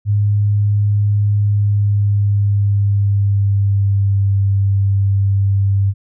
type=tone with pitch glide; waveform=sine; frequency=103 to 98.69 Hz; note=G#2 to G2; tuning=-14 to +12 cents; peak=-11 dBFS; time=0.05-5.94 s; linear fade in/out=50 ms; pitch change=-74 cents; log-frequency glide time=1.36-4.41 s; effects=none